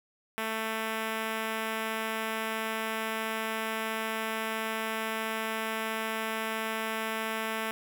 5% pulse tone with notch filter, 221.5 Hz, A3, 12 cents sharp, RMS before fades -33 dBFS, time 0.38-7.71 s, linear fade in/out 0 ms, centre 6400 Hz, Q 1.8, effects none

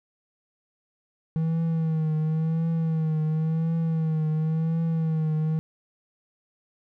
triangle tone with vibrato, 160 Hz, D#3, 49 cents sharp, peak -20 dBFS, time 1.36-5.59 s, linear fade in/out 0 ms, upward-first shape triangle, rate 0.94 Hz, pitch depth 58 cents each way, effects none

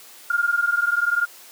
sine tone pair together, 1400 / 1420.4 Hz, F6 / F6, +4 / +29 cents, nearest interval unison, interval 25 cents, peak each -21 dBFS, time 0.3-1.26 s, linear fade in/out 5 ms, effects white hiss -45 dBFS RMS until 1.51 s + high-pass 300 Hz 12 dB/octave

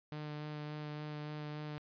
sawtooth tone with vibrato, 150.3 Hz, D3, 40 cents sharp, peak -37 dBFS, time 0.12-1.78 s, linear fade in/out 0 ms, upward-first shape sine, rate 3.5 Hz, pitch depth 12 cents each way, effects resampled to 11025 Hz

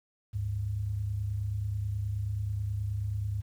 sine tone pair together, 73.7 / 103.06 Hz, D2 / G#2, +7 / -13 cents, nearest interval tritone, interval 580 cents, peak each -37 / -30 dBFS, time 0.33-3.42 s, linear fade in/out 20 ms, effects 10-bit

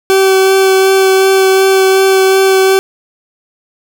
40% pulse tone with vibrato, 383.4 Hz, G4, 38 cents flat, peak -5 dBFS, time 0.1-2.79 s, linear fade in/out 0 ms, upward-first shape sine, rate 2.7 Hz, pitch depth 10 cents each way, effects none

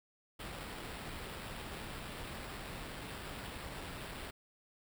pink noise with sample-and-hold, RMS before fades -45 dBFS, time 0.39-4.31 s, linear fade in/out 10 ms, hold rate 6300 Hz, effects none

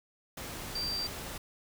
sine tone in noise, 4699 Hz, D8, in tune, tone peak -32 dBFS, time 0.75-1.07 s, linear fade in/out 5 ms, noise pink, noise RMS -41 dBFS, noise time 0.37-1.38 s, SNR +6 dB, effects none

